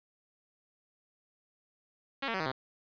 5% pulse tone with pitch steps, 274.2 / 227.9 / 189.46 / 157.49 / 130.91 Hz, C#4 / A#3 / F#3 / D#3 / C3, -19 / -39 / +41 / +21 / +1 cents, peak -20 dBFS, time 2.22-2.52 s, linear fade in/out 10 ms, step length 60 ms, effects resampled to 11025 Hz + 9-bit

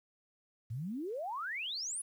sine exponential sweep, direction up, 103.83 to 10620 Hz, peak -36 dBFS, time 0.7-2.02 s, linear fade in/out 10 ms, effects 11-bit

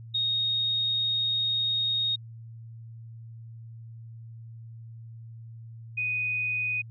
sine tone pair in turn, 3729 / 2489 Hz, A#7 / D#7, 0 / 0 cents, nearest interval perfect fifth, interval 700 cents, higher first, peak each -24 / -26 dBFS, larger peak first, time 0.14-2.16 / 5.97-6.82 s, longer first, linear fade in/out 10 ms, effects added 114 Hz sine -41 dBFS peak until 6.9 s

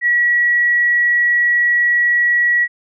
sine tone, 1926 Hz, B6, 44 cents flat, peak -11 dBFS, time 0.01-2.68 s, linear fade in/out 50 ms, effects none

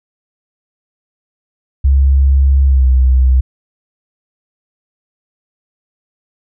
sine tone with pitch glide, 68.1 to 64.28 Hz, C#2 to C2, -30 to -30 cents, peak -6 dBFS, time 1.84-3.41 s, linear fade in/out 10 ms, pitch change -100 cents, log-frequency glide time 2.66-2.86 s, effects none

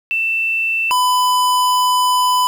sine / square tone pair in turn, 2670 / 1000.1 Hz, E7 / B5, +22 / +21 cents, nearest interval octave + perfect fourth, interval 1701 cents, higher first, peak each -15 / -13 dBFS, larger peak second, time 0.11-0.91 / 0.91-2.47 s, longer second, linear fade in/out 0 ms, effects 7-bit

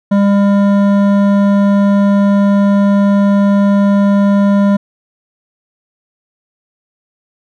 sine tone with hard clipping, 200.6 Hz, G3, 40 cents sharp, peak -9 dBFS, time 0.11-4.77 s, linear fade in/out 10 ms, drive 12 dB, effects none

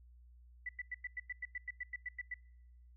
sine tone bursts, 1979 Hz, B6, 3 cents sharp, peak -38 dBFS, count 14, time 0.66-2.342 s, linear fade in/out 5 ms, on 31 ms, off 96 ms, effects noise-tail reverb RT60 1.0 s tail -26 dB re dry + added 60 Hz sine -57 dBFS peak until 2.96 s

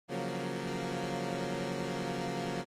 15% pulse chord, Gb major seventh, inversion second, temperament equal, 138.59 / 174.61 / 185 / 233.1 Hz, Db3 / F3 / Gb3 / Bb3, 0 / 0 / 0 / 0 cents, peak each -33 dBFS, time 0.08-2.65 s, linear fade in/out 50 ms, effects low-pass 8000 Hz 12 dB/octave + Opus 24 kbps

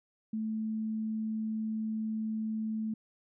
sine tone, 218.9 Hz, A3, 9 cents flat, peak -31 dBFS, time 0.33-2.94 s, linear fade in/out 5 ms, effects none

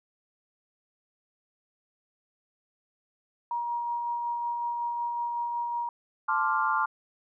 sine tone with tremolo, 949 Hz, A#5, 31 cents sharp, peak -27 dBFS, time 3.51-5.89 s, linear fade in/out 2 ms, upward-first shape sine, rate 5.4 Hz, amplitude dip 25%
sine chord, D minor seventh, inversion second, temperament equal, 880 / 1046.5 / 1174.7 / 1396.9 Hz, A5 / C6 / D6 / F6, 0 / 0 / 0 / 0 cents, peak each -29 dBFS, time 6.28-6.86 s, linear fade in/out 10 ms
effects none

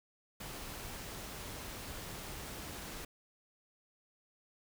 pink noise, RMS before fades -45 dBFS, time 0.4-3.05 s, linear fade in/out 5 ms, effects none

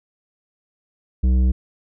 sine tone with tanh clipping, 63.2 Hz, B1, 41 cents sharp, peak -15 dBFS, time 1.23-1.52 s, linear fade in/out 10 ms, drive 10 dB, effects none

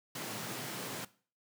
pink high-pass noise, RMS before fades -41 dBFS, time 0.15-1.05 s, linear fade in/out 5 ms, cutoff 110 Hz, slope 96 dB/octave, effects noise-tail reverb RT60 0.4 s tail -18 dB re dry

